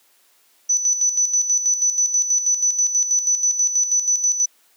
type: tone with tremolo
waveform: sine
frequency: 5980 Hz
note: F#8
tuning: 17 cents sharp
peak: -14 dBFS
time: 0.69-4.46 s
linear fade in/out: 10 ms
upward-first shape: square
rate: 6.2 Hz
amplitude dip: 60%
effects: white hiss -58 dBFS RMS until 4.76 s + high-pass 300 Hz 12 dB/octave